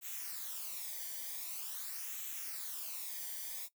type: noise with flanger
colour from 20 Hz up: blue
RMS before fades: -43 dBFS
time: 0.01-3.69 s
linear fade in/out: 50 ms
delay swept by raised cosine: 0.2 to 0.76 ms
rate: 0.45 Hz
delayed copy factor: -0.65
effects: noise-tail reverb RT60 0.1 s tail -17 dB re dry